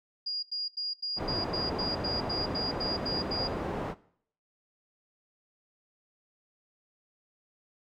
sine tone bursts, 4846 Hz, D#8, 47 cents flat, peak -30 dBFS, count 13, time 0.26-3.478 s, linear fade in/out 10 ms, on 170 ms, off 84 ms
white low-pass noise, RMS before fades -34 dBFS, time 1.16-3.95 s, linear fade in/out 50 ms, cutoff 670 Hz, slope 12 dB/octave
effects noise-tail reverb RT60 0.6 s tail -19 dB re dry

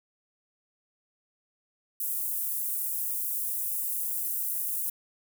pink high-pass noise, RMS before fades -31 dBFS, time 2-4.9 s, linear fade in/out 5 ms, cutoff 11000 Hz, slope 24 dB/octave, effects none

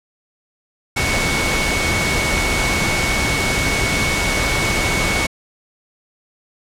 sine tone in noise, 2217 Hz, C#7, in tune, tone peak -21 dBFS, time 0.96-5.27 s, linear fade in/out 10 ms, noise pink, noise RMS -19 dBFS, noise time 0.96-5.27 s, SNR -5 dB, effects low-pass 9000 Hz 12 dB/octave

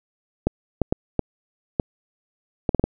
clicks, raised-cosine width 2 ms, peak -5 dBFS, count 9, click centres 0.47 / 0.817 / 0.925 / 1.193 / 1.798 / 2.692 / 2.747 / 2.796 / 2.84 s, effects none

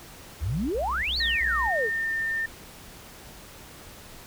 sine exponential two-way sweep, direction up then down, 67 to 4598 to 390.6 Hz, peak -25 dBFS, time 0.4-1.9 s, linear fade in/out 50 ms, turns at 1.18 s
triangle tone bursts, 62 Hz, B1, 7 cents sharp, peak -31 dBFS, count 4, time 0.41-1.693 s, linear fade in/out 10 ms, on 290 ms, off 41 ms
sine tone with pitch glide, 1836 to 1805.5 Hz, A#6 to A6, -27 to +44 cents, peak -25 dBFS, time 1.2-2.46 s, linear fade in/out 5 ms, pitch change -29 cents, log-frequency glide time 1.63-2.1 s
effects pink hiss -46 dBFS RMS until 4.26 s

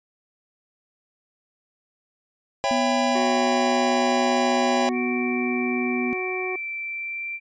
square chord, C# half-diminished seventh, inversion none, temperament just, 554.4 / 665.2 / 798.3 / 997.9 Hz, C#5 / E5 / G5 / B5, 0 / +16 / +31 / +18 cents, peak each -27 / -28 / -25 / -30 dBFS, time 2.64-4.89 s, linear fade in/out 0 ms
sine tone, 246.9 Hz, B3, in tune, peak -24 dBFS, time 2.71-6.13 s, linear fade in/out 0 ms
harmonic tone, 370 Hz, F#4, in tune, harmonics 1 / 2 / 3 / 5 / 6, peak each -28 / -34 / -38 / -42 / -44 dBFS, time 3.15-6.56 s, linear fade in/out 5 ms
sine tone with pitch glide, 2338 to 2353 Hz, D7 to D7, -8 to +3 cents, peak -28 dBFS, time 4.92-7.4 s, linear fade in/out 50 ms, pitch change +11 cents, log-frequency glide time 6.8-7.27 s
effects resampled to 16000 Hz

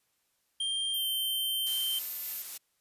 square tone with pitch glide, 3181 to 3119 Hz, G7 to G7, +25 to -9 cents, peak -30 dBFS, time 0.6-1.99 s, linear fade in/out 5 ms, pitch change -34 cents, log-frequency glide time 0.93-1.06 s
sine tone, 13290 Hz, G#9, in tune, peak -36 dBFS, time 0.94-2.42 s, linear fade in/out 0 ms
blue noise with tremolo, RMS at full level -38 dBFS, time 1.66-2.58 s, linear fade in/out 10 ms, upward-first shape triangle, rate 3.5 Hz, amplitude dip 25%
effects white hiss -75 dBFS RMS until 2.8 s + resampled to 32000 Hz

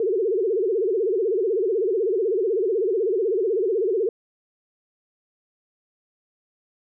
sine tone with vibrato, 411.6 Hz, G#4, 16 cents flat, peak -19 dBFS, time 0-4.09 s, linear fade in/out 2 ms, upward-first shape sine, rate 16 Hz, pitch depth 230 cents each way, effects none

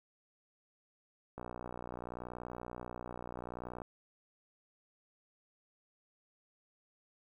click train, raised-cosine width 1 ms, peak -29 dBFS, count 149, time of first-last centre 1.38-3.818 s, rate 60.7 Hz, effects 11-bit

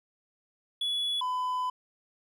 triangle tone pair in turn, 3400 / 1005.3 Hz, G#7 / B5, +40 / +30 cents, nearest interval octave + major sixth, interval 2110 cents, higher first, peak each -26 dBFS, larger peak neither, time 0.81-1.21 / 1.21-1.7 s, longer second, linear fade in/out 5 ms, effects none

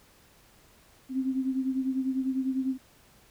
sine beating tone pair, 261.6 / 271.6 Hz, C4 / C#4, 0 / -35 cents, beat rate 10 Hz, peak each -27 / -33 dBFS, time 1.09-2.78 s, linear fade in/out 50 ms, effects pink hiss -59 dBFS RMS until 3.3 s

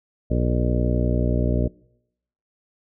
harmonic tone with a mistuned harmonic, 60.4 Hz, B1, 38 cents flat, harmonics 1 / 2 / 3 / 4 / 5 / 6 / 7 / 8 / 9 / 10, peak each -22 / -24 / -28 / -27 / -31 / -32 / -33 / -34 / -37 / -31 dBFS, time 0.3-1.68 s, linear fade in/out 10 ms, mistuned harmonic 8, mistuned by -41 cents, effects noise-tail reverb RT60 0.8 s tail -24 dB re dry

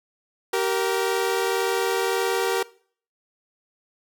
sawtooth tone pair together, 386.2 / 468 Hz, G4 / A#4, -26 / +7 cents, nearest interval minor third, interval 333 cents, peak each -20 dBFS, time 0.53-2.63 s, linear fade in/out 5 ms, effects noise-tail reverb RT60 0.5 s tail -21 dB re dry

